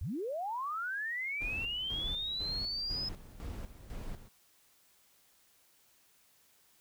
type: linear sweep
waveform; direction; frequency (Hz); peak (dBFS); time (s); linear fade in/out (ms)
sine; up; 55.1 to 5140; -34; 0.01-3.09; 5
type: noise with tremolo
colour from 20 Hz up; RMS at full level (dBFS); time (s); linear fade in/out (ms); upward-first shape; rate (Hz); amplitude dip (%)
brown; -41; 1.4-4.29; 20; square; 2; 70
effects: white hiss -67 dBFS RMS until 6.8 s